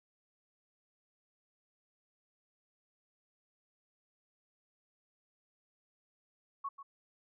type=tone with echo; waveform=sine; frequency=1108 Hz; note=C#6; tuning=1 cent flat; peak=-35 dBFS; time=6.64-6.69 s; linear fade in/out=10 ms; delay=140 ms; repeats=1; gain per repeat=-11 dB; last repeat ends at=6.83 s; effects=none